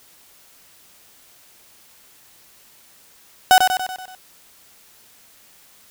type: tone with echo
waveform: 35% pulse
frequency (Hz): 746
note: F#5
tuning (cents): +14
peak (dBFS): -6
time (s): 3.51-3.58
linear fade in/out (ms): 0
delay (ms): 95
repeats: 6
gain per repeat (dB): -5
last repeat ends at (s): 4.15
effects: white hiss -51 dBFS RMS until 5.9 s